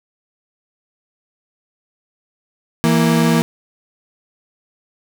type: tone pair together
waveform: 35% pulse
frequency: 165.4 / 233.9 Hz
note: E3 / A#3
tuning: +6 / +6 cents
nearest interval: tritone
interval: 600 cents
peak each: -13 dBFS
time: 2.84-3.42 s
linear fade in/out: 0 ms
effects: none